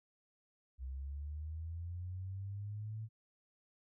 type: linear sweep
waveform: sine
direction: up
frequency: 63.4 to 111.7 Hz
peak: -40 dBFS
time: 0.78-3.09 s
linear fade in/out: 50 ms
effects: none